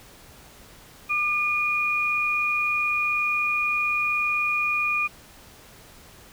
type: tone pair together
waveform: sine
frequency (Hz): 1200 / 2441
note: D6 / D#7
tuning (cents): +37 / -34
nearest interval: octave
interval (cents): 1229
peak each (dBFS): -28 / -22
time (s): 1.09-5.08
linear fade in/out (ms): 20
effects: pink hiss -49 dBFS RMS until 6.32 s